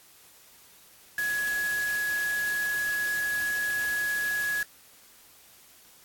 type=tone in noise; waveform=sine; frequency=1678 Hz; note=G#6; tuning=17 cents sharp; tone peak=-26 dBFS; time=1.18-4.63 s; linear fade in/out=2 ms; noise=white; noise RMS=-38 dBFS; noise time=1.18-4.63 s; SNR=+9 dB; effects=white hiss -55 dBFS RMS until 6.04 s + AAC 64 kbps